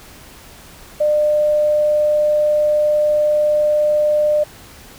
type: tone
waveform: sine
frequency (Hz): 600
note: D5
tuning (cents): +37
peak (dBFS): -12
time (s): 1-4.44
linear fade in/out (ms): 10
effects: pink hiss -41 dBFS RMS until 4.98 s